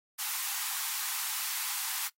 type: high-pass noise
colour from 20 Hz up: white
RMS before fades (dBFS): -34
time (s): 0.18-2.09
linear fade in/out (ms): 20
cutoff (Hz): 770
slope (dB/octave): 96
effects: noise-tail reverb RT60 0.1 s tail -18 dB re dry + AAC 48 kbps